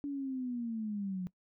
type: linear sweep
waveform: sine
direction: down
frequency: 288.2 to 178.3 Hz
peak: -34 dBFS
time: 0.04-1.27 s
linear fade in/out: 0 ms
effects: noise-tail reverb RT60 0.1 s tail -21 dB re dry